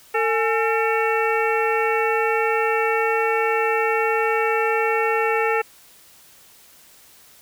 harmonic tone with a mistuned harmonic, 450.1 Hz, A4, 39 cents sharp, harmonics 1 / 2 / 3 / 4 / 5 / 6, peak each -21 / -24 / -26 / -27 / -28 / -29 dBFS, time 0.14-5.62 s, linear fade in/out 10 ms, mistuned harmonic 2, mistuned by -120 cents, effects white hiss -50 dBFS RMS until 7.41 s

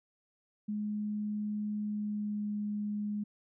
sine tone with pitch glide, 209.8 to 208.1 Hz, G#3 to G#3, +18 to +4 cents, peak -32 dBFS, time 0.68-3.24 s, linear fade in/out 10 ms, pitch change -14 cents, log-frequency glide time 1.78-2.52 s, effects none

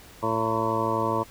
harmonic tone with a mistuned harmonic, 112 Hz, A2, 31 cents sharp, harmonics 1 / 2 / 3 / 4 / 5 / 6 / 8 / 9 / 10, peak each -33 / -34 / -31 / -32 / -31 / -34 / -30 / -29 / -32 dBFS, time 0.22-1.24 s, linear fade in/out 20 ms, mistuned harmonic 8, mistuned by +38 cents, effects pink hiss -49 dBFS RMS until 1.3 s

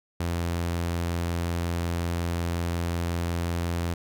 sawtooth tone, 85.5 Hz, F2, 36 cents flat, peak -22 dBFS, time 0.2-3.94 s, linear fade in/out 5 ms, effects none

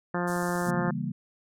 harmonic tone, 176.1 Hz, F3, 15 cents sharp, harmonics 1 / 2 / 3 / 4 / 5 / 6 / 7 / 8 / 9 / 10, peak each -30 / -33 / -35 / -36 / -37 / -38 / -38 / -39 / -40 / -40 dBFS, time 0.14-0.91 s, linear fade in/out 5 ms
pink band-pass noise, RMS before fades -45 dBFS, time 0.27-0.71 s, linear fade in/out 10 ms, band 5600 to 12000 Hz, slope 24 dB/octave
click train, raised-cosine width 5 ms, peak -40 dBFS, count 10, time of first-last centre 0.3-0.877 s, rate 15.6 Hz
sine chord, C# diminished seventh, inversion none, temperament equal, 138.59 / 164.81 / 196 / 233.1 Hz, C#3 / E3 / G3 / Bb3, 0 / 0 / 0 / 0 cents, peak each -34 dBFS, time 0.66-1.12 s, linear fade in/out 10 ms
effects none

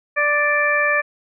harmonic tone, 587.3 Hz, D5, in tune, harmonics 1 / 2 / 3 / 4, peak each -22 / -23 / -18 / -22 dBFS, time 0.16-1.02 s, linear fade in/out 20 ms, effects none

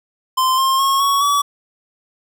square tone with pitch steps, 1038 / 1062.9 / 1088.3 / 1114.4 / 1141.1 Hz, C6 / C6 / C#6 / C#6 / C#6, -14 / +27 / -32 / +9 / +50 cents, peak -14 dBFS, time 0.37-1.42 s, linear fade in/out 10 ms, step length 210 ms, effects none

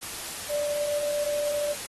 sine tone in noise, 587.3 Hz, D5, in tune, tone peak -26 dBFS, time 0.49-1.75 s, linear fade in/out 20 ms, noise white, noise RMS -36 dBFS, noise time 0.01-1.87 s, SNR +7 dB, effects AAC 32 kbps

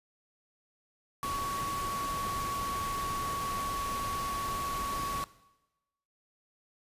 sine tone in noise, 1121 Hz, C#6, 19 cents sharp, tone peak -32 dBFS, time 1.23-5.24 s, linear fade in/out 0 ms, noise pink, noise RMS -39 dBFS, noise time 1.23-5.24 s, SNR +4 dB, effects noise-tail reverb RT60 1.0 s tail -18 dB re dry + resampled to 32000 Hz

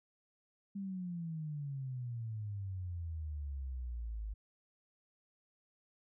sine exponential sweep, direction down, 201.2 to 51 Hz, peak -38 dBFS, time 0.75-4.34 s, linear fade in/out 10 ms, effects none

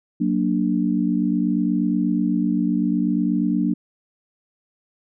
sine chord, Gb augmented, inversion none, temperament equal, 185 / 233.1 / 293.7 Hz, Gb3 / Bb3 / D4, 0 / 0 / 0 cents, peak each -22 dBFS, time 0.2-3.74 s, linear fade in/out 10 ms, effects none

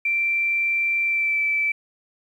sine tone with pitch glide, 2351 to 2319 Hz, D7 to D7, +1 to -22 cents, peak -19 dBFS, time 0.05-1.72 s, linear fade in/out 5 ms, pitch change -23 cents, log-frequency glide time 1.03-1.41 s, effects 9-bit

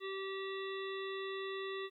harmonic tone, 387.1 Hz, G4, 22 cents flat, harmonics 1 / 3 / 5 / 7 / 9 / 10, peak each -40 / -47 / -47 / -52 / -51 / -54 dBFS, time 0-1.9 s, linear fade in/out 50 ms, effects 13-bit

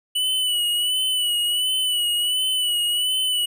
square tone with vibrato, 2960 Hz, F#7, in tune, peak -20 dBFS, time 0.15-3.46 s, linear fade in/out 10 ms, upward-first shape sine, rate 1.4 Hz, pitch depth 48 cents each way, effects none

